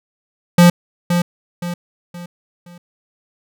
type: tone with echo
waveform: square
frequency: 174.61 Hz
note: F3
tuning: in tune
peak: -6 dBFS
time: 0.58-0.7 s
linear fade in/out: 5 ms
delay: 520 ms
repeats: 4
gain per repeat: -8 dB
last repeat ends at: 2.78 s
effects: none